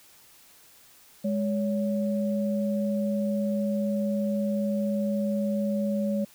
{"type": "tone pair together", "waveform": "sine", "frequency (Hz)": [206.7, 563], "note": ["G#3", "C#5"], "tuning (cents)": [-8, 27], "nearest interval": "octave + perfect fourth", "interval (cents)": 1735, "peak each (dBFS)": [-25, -30], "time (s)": [1.24, 6.25], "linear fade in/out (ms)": 10, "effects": ["white hiss -55 dBFS RMS until 6.34 s"]}